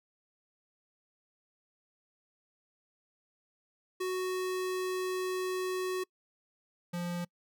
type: tone pair in turn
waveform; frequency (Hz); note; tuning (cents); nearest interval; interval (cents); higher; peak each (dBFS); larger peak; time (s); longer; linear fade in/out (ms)
square; 370 / 174.62; F#4 / F3; 0 / 0; octave + minor second; 1300; first; -32 / -34; first; 4-6.04 / 6.93-7.25; first; 10
effects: noise-tail reverb RT60 0.1 s tail -26 dB re dry